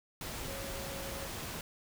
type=tone in noise; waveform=sine; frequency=547 Hz; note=C#5; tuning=23 cents flat; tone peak=-45 dBFS; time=0.47-1.27 s; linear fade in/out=2 ms; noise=pink; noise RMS=-41 dBFS; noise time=0.21-1.61 s; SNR=-7 dB; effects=none